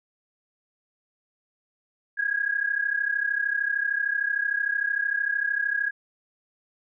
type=tone pair together; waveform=sine; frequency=1628 / 1661.2 Hz; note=G#6 / G#6; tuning=-35 / 0 cents; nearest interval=unison; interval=35 cents; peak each=-26 dBFS; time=2.17-5.91 s; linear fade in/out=20 ms; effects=none